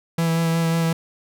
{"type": "tone with vibrato", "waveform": "45% pulse", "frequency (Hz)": 165.2, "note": "E3", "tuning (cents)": 4, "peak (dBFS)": -18, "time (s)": [0.18, 0.93], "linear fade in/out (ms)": 5, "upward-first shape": "sine", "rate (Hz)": 5.5, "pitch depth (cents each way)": 14, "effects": []}